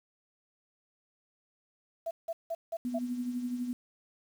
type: tone bursts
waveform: sine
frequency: 665 Hz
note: E5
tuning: 15 cents sharp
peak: -31 dBFS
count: 5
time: 2.06-2.99 s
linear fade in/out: 10 ms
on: 50 ms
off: 170 ms
type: tone with tremolo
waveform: sine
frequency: 246 Hz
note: B3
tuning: 7 cents flat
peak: -29 dBFS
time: 2.85-3.73 s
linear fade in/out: 0 ms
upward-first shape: triangle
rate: 12 Hz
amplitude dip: 60%
effects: 9-bit